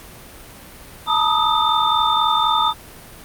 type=tone cluster; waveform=sine; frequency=879 / 950 / 1229 / 1273 / 3583 Hz; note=A5 / A#5 / D#6 / D#6 / A7; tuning=-2 / +33 / -22 / +39 / +31 cents; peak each=-21 dBFS; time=1.06-2.74 s; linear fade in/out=50 ms; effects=pink hiss -40 dBFS RMS until 3.24 s + Opus 48 kbps